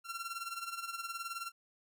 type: tone with tremolo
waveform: sawtooth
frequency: 1366 Hz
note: F6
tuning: 39 cents flat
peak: -33 dBFS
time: 0.04-1.52 s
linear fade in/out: 50 ms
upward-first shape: sine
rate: 19 Hz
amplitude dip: 70%
effects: none